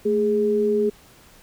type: tone pair together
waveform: sine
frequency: 219.7 / 415.3 Hz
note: A3 / G#4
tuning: -2 / 0 cents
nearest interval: major seventh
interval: 1102 cents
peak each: -24 / -18 dBFS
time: 0.05-0.9 s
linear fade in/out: 10 ms
effects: pink hiss -51 dBFS RMS until 1.42 s